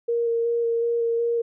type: tone with vibrato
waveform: sine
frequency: 466.2 Hz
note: A#4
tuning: in tune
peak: -20 dBFS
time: 0.08-1.42 s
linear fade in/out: 10 ms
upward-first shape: square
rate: 2.7 Hz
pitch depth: 11 cents each way
effects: none